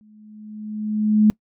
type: tone with exponential growth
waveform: sine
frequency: 213.1 Hz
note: G#3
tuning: 45 cents sharp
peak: -9 dBFS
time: 0.01-1.3 s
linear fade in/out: 0 ms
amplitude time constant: 280 ms
effects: noise-tail reverb RT60 0.1 s tail -24 dB re dry